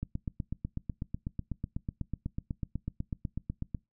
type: click train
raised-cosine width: 5 ms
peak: -21 dBFS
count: 31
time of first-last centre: 0.03-3.747 s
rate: 8.07 Hz
effects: noise-tail reverb RT60 0.2 s tail -23 dB re dry